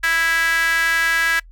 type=tone with high-pass filter; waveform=sawtooth; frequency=329.6 Hz; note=E4; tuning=in tune; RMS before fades=-18 dBFS; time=0.03-1.4 s; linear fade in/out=10 ms; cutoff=1700 Hz; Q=6.1; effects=noise-tail reverb RT60 0.1 s tail -24 dB re dry + added 41 Hz sine -40 dBFS peak until 1.51 s